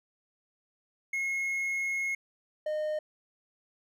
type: tone pair in turn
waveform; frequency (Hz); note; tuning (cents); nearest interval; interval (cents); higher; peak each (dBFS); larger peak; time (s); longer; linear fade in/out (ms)
triangle; 2165 / 612.5; C#7 / D#5; -41 / -27; octave + minor seventh; 2186; first; -27; neither; 1.13-2.15 / 2.66-2.99; first; 5
effects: none